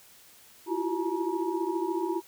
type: tone cluster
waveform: sine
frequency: 331 / 345.5 / 378.1 / 865 / 950 Hz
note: E4 / F4 / F#4 / A5 / A#5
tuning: +7 / -19 / +38 / -30 / +33 cents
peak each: -33 / -31 / -33 / -40 / -35 dBFS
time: 0.66-2.22 s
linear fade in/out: 50 ms
effects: white hiss -55 dBFS RMS until 2.27 s